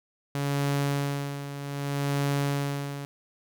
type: tone with tremolo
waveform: sawtooth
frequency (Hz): 141.4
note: C#3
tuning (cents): +35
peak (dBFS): -20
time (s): 0.35-3.05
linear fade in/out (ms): 0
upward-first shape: sine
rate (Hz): 0.64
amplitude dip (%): 70
effects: none